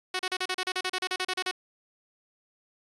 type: tone bursts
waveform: 5% pulse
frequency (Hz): 370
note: F#4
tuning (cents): 0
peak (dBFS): -16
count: 16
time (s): 0.14-1.513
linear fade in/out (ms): 5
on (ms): 53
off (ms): 35
effects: resampled to 22050 Hz + 9-bit